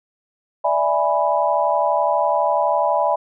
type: chord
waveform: sine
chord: E dominant seventh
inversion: third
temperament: equal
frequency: 587.3 / 659.3 / 830.6 / 987.8 Hz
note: D5 / E5 / G#5 / B5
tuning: 0 / 0 / 0 / 0 cents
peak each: -21 dBFS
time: 0.64-3.16 s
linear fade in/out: 10 ms
effects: none